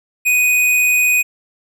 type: tone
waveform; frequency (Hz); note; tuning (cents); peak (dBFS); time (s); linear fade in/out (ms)
square; 2489; D#7; 0; -12; 0.25-1.23; 20
effects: none